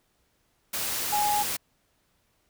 sine tone in noise, 830.6 Hz, G#5, in tune, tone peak -23 dBFS, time 1.12-1.43 s, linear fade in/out 10 ms, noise white, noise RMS -30 dBFS, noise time 0.73-1.57 s, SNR +4 dB, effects pink hiss -70 dBFS RMS until 2.49 s

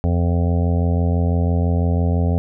harmonic tone, 86 Hz, F2, 26 cents flat, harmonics 1 / 2 / 3 / 5 / 6 / 7 / 8 / 9, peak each -16 / -22 / -26 / -30 / -32 / -33 / -34 / -35 dBFS, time 0.04-2.38 s, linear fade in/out 0 ms, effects none

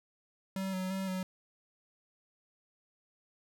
square tone with vibrato, 188.9 Hz, F#3, 36 cents sharp, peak -34 dBFS, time 0.56-1.23 s, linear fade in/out 2 ms, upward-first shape square, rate 2.9 Hz, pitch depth 25 cents each way, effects none

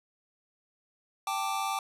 square chord, G suspended second, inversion none, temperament just, 784 / 882 / 1176 Hz, G5 / A5 / D6, 0 / +4 / +2 cents, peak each -34 / -36 / -34 dBFS, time 1.27-1.79 s, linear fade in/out 2 ms, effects resampled to 32000 Hz + 10-bit

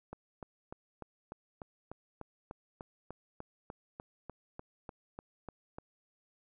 click train, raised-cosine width 1 ms, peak -29 dBFS, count 20, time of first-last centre 0.13-5.785 s, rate 3.36 Hz, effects none

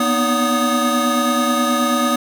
square tone cluster, 242.5 / 251.8 / 310.8 / 570 / 1243 Hz, B3 / B3 / D#4 / C#5 / D#6, -31 / +34 / -2 / +48 / -2 cents, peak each -20 / -28 / -26 / -24 / -20 dBFS, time 0-2.16 s, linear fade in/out 5 ms, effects none

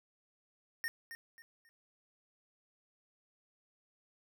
square tone with echo, 1837 Hz, A#6, 26 cents flat, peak -35 dBFS, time 0.84-0.88 s, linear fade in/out 0 ms, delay 270 ms, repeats 3, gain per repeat -10 dB, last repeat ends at 1.69 s, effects none

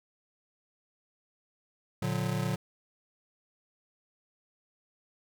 square chord, Bb augmented, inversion none, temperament just, 116.54 / 145.68 / 182.1 Hz, Bb2 / D3 / F#3, 0 / -14 / -27 cents, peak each -34 dBFS, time 2.02-2.56 s, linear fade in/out 5 ms, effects none

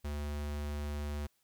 square tone, 73.42 Hz, D2, in tune, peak -36 dBFS, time 0.04-1.27 s, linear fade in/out 10 ms, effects white hiss -75 dBFS RMS until 1.43 s

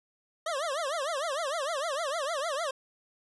25% pulse tone with vibrato, 604 Hz, D5, 48 cents sharp, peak -26 dBFS, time 0.46-2.71 s, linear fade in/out 5 ms, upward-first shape triangle, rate 6.6 Hz, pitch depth 270 cents each way, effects resampled to 24000 Hz

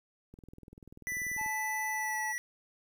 click train, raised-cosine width 3 ms, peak -37 dBFS, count 24, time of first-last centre 0.34-1.462 s, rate 20.5 Hz
square tone with pitch glide, 1984 to 1943.2 Hz, B6 to B6, +7 to -29 cents, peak -34 dBFS, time 1.07-2.38 s, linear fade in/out 0 ms, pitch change -36 cents, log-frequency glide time 1.9-2.21 s
triangle tone, 867 Hz, A5, 26 cents flat, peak -34 dBFS, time 1.37-2.33 s, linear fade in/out 20 ms
effects 11-bit

